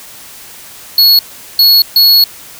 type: tone bursts at uneven times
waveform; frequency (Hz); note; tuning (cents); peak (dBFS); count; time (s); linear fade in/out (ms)
square; 4350; C#8; -33; -4; 3; 0.98-1.19 / 1.59-1.82 / 1.96-2.24; 2
effects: white hiss -33 dBFS RMS until 2.59 s